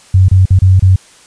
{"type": "tone with dropouts", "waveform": "sine", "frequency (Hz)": 93.9, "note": "F#2", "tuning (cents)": 26, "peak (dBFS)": -3, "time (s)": [0.14, 0.96], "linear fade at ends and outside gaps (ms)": 5, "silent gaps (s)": [[0.285, 0.313], [0.456, 0.505], [0.59, 0.619], [0.796, 0.823]], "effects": ["white hiss -42 dBFS RMS until 1.26 s", "resampled to 22050 Hz"]}